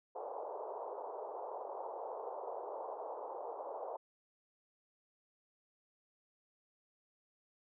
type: band-pass noise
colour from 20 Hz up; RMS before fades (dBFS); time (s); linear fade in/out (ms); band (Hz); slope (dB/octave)
pink; -44; 0.15-3.97; 10; 430 to 990; 48
effects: none